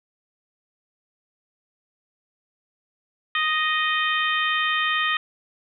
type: harmonic tone with a mistuned harmonic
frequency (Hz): 622.3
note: D#5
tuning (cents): 0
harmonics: 2 / 3 / 4 / 5 / 6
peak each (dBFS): -25 / -24 / -28 / -28 / -32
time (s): 3.35-5.17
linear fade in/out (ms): 2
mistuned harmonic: 6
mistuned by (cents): -45
effects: none